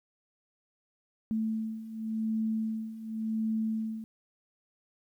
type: beating tone pair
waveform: sine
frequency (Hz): 220 / 220.9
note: A3 / A3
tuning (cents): 0 / +7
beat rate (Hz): 0.9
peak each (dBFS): -35 / -31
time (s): 1.31-4.04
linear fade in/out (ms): 0
effects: 11-bit